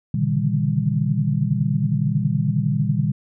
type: tone cluster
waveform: sine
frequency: 118.4 / 138.7 / 148.1 / 160.4 / 199.2 Hz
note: A#2 / C#3 / D3 / E3 / G3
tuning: +27 / +1 / +15 / -47 / +28 cents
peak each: -24 dBFS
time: 0.14-3.12 s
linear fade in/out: 5 ms
effects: none